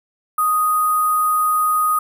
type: tone with sample-and-hold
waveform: sine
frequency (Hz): 1244.5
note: D#6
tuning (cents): 0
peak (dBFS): -14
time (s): 0.38-1.99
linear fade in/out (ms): 5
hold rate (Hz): 11025
effects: none